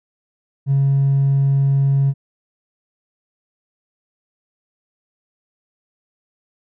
sine tone with hard clipping, 137.9 Hz, C#3, 9 cents flat, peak -13 dBFS, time 0.66-2.14 s, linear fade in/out 50 ms, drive 1 dB, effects none

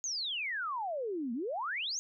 sine exponential two-way sweep, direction down then up, 6700 to 222.9 to 6700 Hz, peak -33 dBFS, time 0.04-1.99 s, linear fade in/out 0 ms, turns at 1.33 s, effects none

